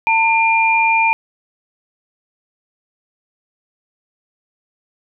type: tone pair together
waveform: sine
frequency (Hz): 899 / 2400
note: A5 / D7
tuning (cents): +37 / +37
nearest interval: octave + perfect fourth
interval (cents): 1700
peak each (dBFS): -14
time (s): 0.07-1.13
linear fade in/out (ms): 0
effects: none